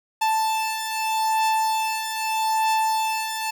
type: beating tone pair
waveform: 45% pulse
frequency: 880 / 880.8 Hz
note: A5 / A5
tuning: 0 / +2 cents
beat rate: 0.8 Hz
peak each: -27 / -22 dBFS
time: 0.21-3.51 s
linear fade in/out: 10 ms
effects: none

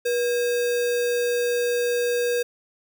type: tone with sample-and-hold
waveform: sine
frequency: 482.6 Hz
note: B4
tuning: 40 cents flat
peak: -20 dBFS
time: 0.05-2.43 s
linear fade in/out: 10 ms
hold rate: 2100 Hz
effects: none

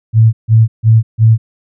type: tone bursts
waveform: sine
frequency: 111.9 Hz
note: A2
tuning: 30 cents sharp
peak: -3 dBFS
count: 4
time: 0.13-1.38 s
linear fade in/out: 50 ms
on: 200 ms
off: 150 ms
effects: none

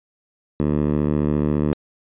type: tone with band-pass filter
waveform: 10% pulse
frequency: 74.5 Hz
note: D2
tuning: 25 cents sharp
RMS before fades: -20 dBFS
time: 0.6-1.73 s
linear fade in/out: 0 ms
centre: 220 Hz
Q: 0.72
effects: resampled to 8000 Hz

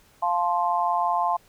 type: chord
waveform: sine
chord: F major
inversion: none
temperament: just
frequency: 698.5 / 873.1 / 1047.7 Hz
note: F5 / A5 / C6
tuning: 0 / -14 / +2 cents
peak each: -25 dBFS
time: 0.22-1.37 s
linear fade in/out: 10 ms
effects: pink hiss -58 dBFS RMS until 1.48 s

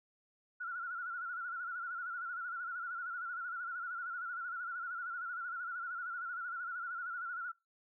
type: tone with vibrato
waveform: sine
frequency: 1409 Hz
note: F6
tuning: 15 cents sharp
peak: -38 dBFS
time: 0.6-7.52 s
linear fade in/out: 10 ms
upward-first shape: sine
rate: 13 Hz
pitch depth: 87 cents each way
effects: noise-tail reverb RT60 0.2 s tail -21 dB re dry

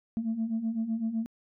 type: beating tone pair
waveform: sine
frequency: 219.4 / 227.3 Hz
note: A3 / A#3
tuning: -5 / -43 cents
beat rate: 7.9 Hz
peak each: -33 / -28 dBFS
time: 0.17-1.26 s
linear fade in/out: 0 ms
effects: tanh soft clip ceiling -23 dBFS

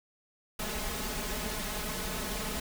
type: noise with comb filter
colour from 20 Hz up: pink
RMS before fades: -35 dBFS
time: 0.59-2.6 s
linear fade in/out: 5 ms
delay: 4.7 ms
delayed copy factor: +0.95
effects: none

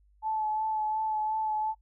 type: tone with vibrato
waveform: sine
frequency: 866 Hz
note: A5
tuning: 28 cents flat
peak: -27 dBFS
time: 0.22-1.75 s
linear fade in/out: 50 ms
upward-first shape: sine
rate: 2.8 Hz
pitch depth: 20 cents each way
effects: noise-tail reverb RT60 0.1 s tail -24 dB re dry + added 50 Hz sine -60 dBFS peak until 1.81 s

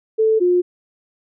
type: tone pair in turn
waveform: sine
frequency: 440 / 356.9 Hz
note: A4 / F4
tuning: 0 / +38 cents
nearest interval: major third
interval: 362 cents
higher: first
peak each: -12 dBFS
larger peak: neither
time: 0.18-0.4 / 0.4-0.62 s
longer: neither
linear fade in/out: 20 ms
effects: none

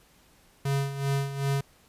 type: tone with tremolo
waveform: square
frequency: 138.59 Hz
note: C#3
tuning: in tune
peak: -24 dBFS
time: 0.65-1.61 s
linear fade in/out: 5 ms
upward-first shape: sine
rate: 2.6 Hz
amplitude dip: 70%
effects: pink hiss -60 dBFS RMS until 1.88 s + resampled to 32000 Hz

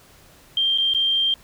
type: tone with dropouts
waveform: sine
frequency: 3173 Hz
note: G7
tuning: 20 cents sharp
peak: -17 dBFS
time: 0.57-1.34 s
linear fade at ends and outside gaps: 2 ms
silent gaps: 0.777-0.783 / 0.937-0.947 s
effects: pink hiss -51 dBFS RMS until 1.43 s

